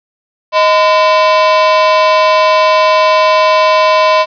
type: ring-modulated tone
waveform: 45% pulse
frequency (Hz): 822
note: G#5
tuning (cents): -18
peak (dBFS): -3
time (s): 0.52-4.26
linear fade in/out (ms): 50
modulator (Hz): 196
effects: resampled to 11025 Hz + 7-bit